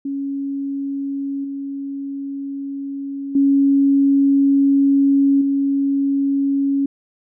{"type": "tone with level steps", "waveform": "sine", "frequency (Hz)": 277.2, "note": "C#4", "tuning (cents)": 0, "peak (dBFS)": [-21, -24, -11, -15], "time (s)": [0.05, 6.86], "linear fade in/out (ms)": 5, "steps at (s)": [1.44, 3.35, 5.41], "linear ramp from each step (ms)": 5, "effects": []}